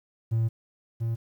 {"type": "tone pair in turn", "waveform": "triangle", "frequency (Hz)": [113.3, 114.55], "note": ["A#2", "A#2"], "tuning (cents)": [-49, -30], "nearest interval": "unison", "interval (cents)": 19, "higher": "second", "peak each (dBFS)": [-19, -23], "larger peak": "first", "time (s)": [[0.31, 0.49], [1, 1.16]], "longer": "first", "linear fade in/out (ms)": 20, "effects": ["tanh soft clip ceiling -16 dBFS", "10-bit"]}